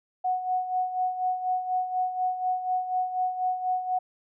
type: tone with tremolo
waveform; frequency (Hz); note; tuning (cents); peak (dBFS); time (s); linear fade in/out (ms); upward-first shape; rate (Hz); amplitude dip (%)
sine; 737; F#5; -7; -22; 0.24-3.99; 10; sine; 4.1; 65
effects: none